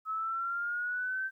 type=exponential sweep; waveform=sine; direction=up; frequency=1285 to 1561 Hz; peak=-31 dBFS; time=0.05-1.31 s; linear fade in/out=50 ms; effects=12-bit